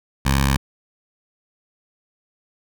10% pulse tone with notch filter, 68.1 Hz, C#2, 30 cents flat, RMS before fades -18 dBFS, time 0.25-0.57 s, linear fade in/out 10 ms, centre 380 Hz, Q 0.62, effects none

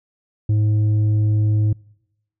sine tone with tanh clipping, 106.3 Hz, G#2, 41 cents sharp, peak -15 dBFS, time 0.49-1.73 s, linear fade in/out 5 ms, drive 5 dB, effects noise-tail reverb RT60 0.9 s tail -26 dB re dry

